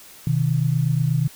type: tone pair together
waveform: sine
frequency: 127.5 / 155.82 Hz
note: C3 / D#3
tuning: -44 / +3 cents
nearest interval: minor third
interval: 347 cents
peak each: -20 dBFS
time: 0.27-1.28 s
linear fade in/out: 2 ms
effects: white hiss -45 dBFS RMS until 1.35 s